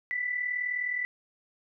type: tone pair together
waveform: sine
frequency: 1975.5 / 2015 Hz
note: B6 / B6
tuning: 0 / +34 cents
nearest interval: unison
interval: 34 cents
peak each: -29 / -36 dBFS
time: 0.11-1.05 s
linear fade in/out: 0 ms
effects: none